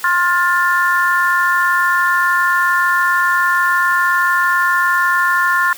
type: harmonic tone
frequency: 353.1 Hz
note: F4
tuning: 19 cents sharp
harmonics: 3 / 4 / 5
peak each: -16 / -16 / -16 dBFS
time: 0.04-5.73 s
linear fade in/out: 2 ms
effects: white hiss -34 dBFS RMS until 5.77 s + high-pass 200 Hz 12 dB/octave